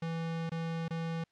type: tone with dropouts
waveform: square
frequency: 164.81 Hz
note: E3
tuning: in tune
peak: -34 dBFS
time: 0.02-1.24 s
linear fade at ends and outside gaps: 5 ms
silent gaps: 0.495-0.517 / 0.882-0.906 s
effects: white hiss -75 dBFS RMS until 1.31 s + low-pass 4000 Hz 12 dB/octave